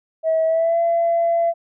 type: tone with pitch glide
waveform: sine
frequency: 644 to 676.4 Hz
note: E5 to E5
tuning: -41 to +44 cents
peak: -14 dBFS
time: 0.23-1.54 s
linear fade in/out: 50 ms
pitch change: +85 cents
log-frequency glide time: 0.46-0.79 s
effects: tanh soft clip ceiling -11 dBFS